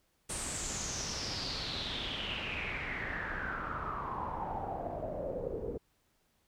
pink noise with low-pass filter sweep, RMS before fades -38 dBFS, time 0.29-5.78 s, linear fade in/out 10 ms, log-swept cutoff 9000 to 420 Hz, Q 6.4, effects pink hiss -74 dBFS RMS until 6.47 s

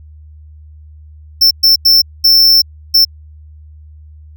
square tone bursts at uneven times, 5360 Hz, E8, 28 cents sharp, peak -5 dBFS, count 5, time 1.41-1.51 / 1.63-1.76 / 1.85-2.02 / 2.24-2.62 / 2.94-3.05 s, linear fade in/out 10 ms, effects added 76 Hz sine -34 dBFS peak until 4.36 s

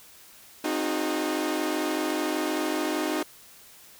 sawtooth tone cluster, 264.1 / 309.2 / 362.5 / 410.5 Hz, C4 / D#4 / F#4 / G#4, +16 / -11 / -35 / -20 cents, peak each -30 / -24 / -28 / -32 dBFS, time 0.64-3.23 s, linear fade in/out 5 ms, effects white hiss -51 dBFS RMS until 3.99 s

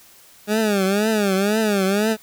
20% pulse tone with vibrato, 204.9 Hz, G#3, 23 cents flat, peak -12 dBFS, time 0.47-2.17 s, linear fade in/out 50 ms, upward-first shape triangle, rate 2 Hz, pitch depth 160 cents each way, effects white hiss -49 dBFS RMS until 2.22 s

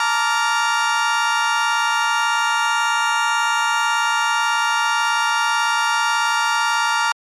35% pulse chord, Bb major seventh, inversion third, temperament just, 874.1 / 932.3 / 1165.4 / 1398.5 Hz, A5 / Bb5 / D6 / F6, -12 / 0 / -14 / +2 cents, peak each -23 / -19 / -23 / -18 dBFS, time 0-7.12 s, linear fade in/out 2 ms, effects low-pass 7000 Hz 12 dB/octave + MP3 64 kbps

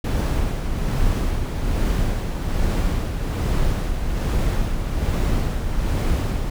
brown noise with tremolo, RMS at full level -19 dBFS, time 0.04-6.5 s, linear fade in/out 5 ms, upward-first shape sine, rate 1.2 Hz, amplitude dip 45%, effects none

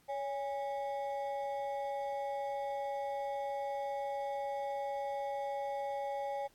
triangle ring-modulated tone, 691 Hz, F5, 19 cents flat, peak -30 dBFS, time 0.08-6.48 s, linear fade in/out 20 ms, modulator 130 Hz, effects pink hiss -68 dBFS RMS until 6.54 s + AAC 64 kbps

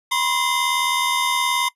square tone cluster, 977 / 1056 / 2073 / 3635 Hz, B5 / C6 / C7 / A#7, -19 / +16 / -17 / -44 cents, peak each -25 dBFS, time 0.11-1.69 s, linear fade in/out 10 ms, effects noise-tail reverb RT60 0.1 s tail -20 dB re dry + resampled to 32000 Hz

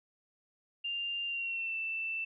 sine tone with pitch glide, 2794 to 2663 Hz, F7 to E7, 0 to +17 cents, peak -33 dBFS, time 0.84-2.25 s, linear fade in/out 10 ms, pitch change -83 cents, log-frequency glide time 1.26-1.77 s, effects none

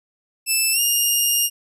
5% pulse tone with pitch glide, 2637 to 2826 Hz, E7 to F7, 0 to +20 cents, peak -8 dBFS, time 0.46-1.5 s, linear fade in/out 50 ms, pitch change +120 cents, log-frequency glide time 0.72-0.8 s, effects resampled to 32000 Hz

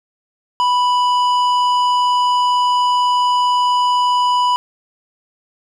triangle tone with tanh clipping, 987.8 Hz, B5, in tune, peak -14 dBFS, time 0.6-4.56 s, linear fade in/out 0 ms, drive 15 dB, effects none

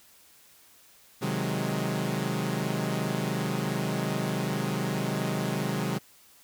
sawtooth chord, Ab dominant seventh, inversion first, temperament equal, 130.81 / 155.56 / 185 / 207.7 Hz, C3 / Eb3 / Gb3 / Ab3, 0 / 0 / 0 / 0 cents, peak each -29 dBFS, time 1.21-5.99 s, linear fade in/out 20 ms, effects white hiss -57 dBFS RMS until 6.43 s

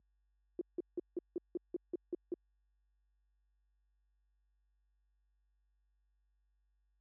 sine tone bursts, 349.2 Hz, F4, in tune, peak -33 dBFS, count 10, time 0.59-2.34 s, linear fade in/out 2 ms, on 22 ms, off 170 ms, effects added 50 Hz sine -51 dBFS peak until 7 s + high-pass 200 Hz 12 dB/octave

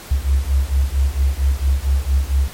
sine beating tone pair, 65.8 / 70.2 Hz, C2 / C#2, +10 / +22 cents, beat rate 4.4 Hz, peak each -17 dBFS, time 0.11-2.48 s, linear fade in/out 5 ms, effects pink hiss -36 dBFS RMS until 2.53 s + MP3 64 kbps

